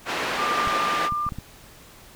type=band-pass noise; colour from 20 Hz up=white; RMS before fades=-27 dBFS; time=0.05-1.1 s; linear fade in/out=50 ms; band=230 to 2100 Hz; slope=12 dB/octave
type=tone; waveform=sine; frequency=1195 Hz; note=D6; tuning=30 cents sharp; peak=-23 dBFS; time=0.39-1.29 s; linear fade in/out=0 ms
type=clicks; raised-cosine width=5 ms; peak=-20 dBFS; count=5; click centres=0.674 / 1.123 / 1.266 / 1.322 / 1.386 s
effects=pink hiss -48 dBFS RMS until 2.15 s